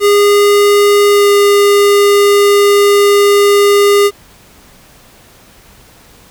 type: tone with pitch glide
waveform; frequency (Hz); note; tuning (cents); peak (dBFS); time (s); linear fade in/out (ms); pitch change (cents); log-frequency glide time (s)
square; 408.7 to 405.9; G#4 to G#4; -28 to -40; -6; 0-4.11; 50; -12; 1.09-1.29
effects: pink hiss -42 dBFS RMS until 6.3 s